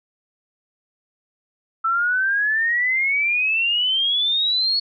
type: exponential sweep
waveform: sine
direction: up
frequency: 1318.5 to 4405 Hz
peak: -17 dBFS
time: 1.84-4.8 s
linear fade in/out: 10 ms
effects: none